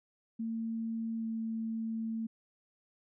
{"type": "tone with pitch glide", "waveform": "sine", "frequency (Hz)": [226.2, 224.4], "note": ["A3", "A3"], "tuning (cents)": [48, 34], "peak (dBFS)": -33, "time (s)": [0.39, 2.27], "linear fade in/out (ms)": 10, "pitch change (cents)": -14, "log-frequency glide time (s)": [1.19, 1.26], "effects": []}